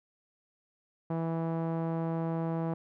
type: tone with low-pass filter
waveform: sawtooth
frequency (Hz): 164.3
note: E3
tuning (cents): -5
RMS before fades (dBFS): -32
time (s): 1.1-2.74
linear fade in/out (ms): 5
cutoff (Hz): 870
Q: 1.3
effects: none